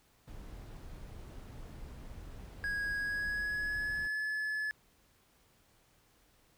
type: noise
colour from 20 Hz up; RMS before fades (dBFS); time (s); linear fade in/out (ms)
brown; -47; 0.27-4.08; 10
type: tone with pitch glide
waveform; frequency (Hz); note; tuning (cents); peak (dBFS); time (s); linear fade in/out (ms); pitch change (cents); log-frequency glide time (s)
triangle; 1652 to 1718.2; G#6 to A6; -10 to -42; -31; 2.64-4.71; 0; +68; 2.96-4.17
effects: pink hiss -68 dBFS RMS until 6.57 s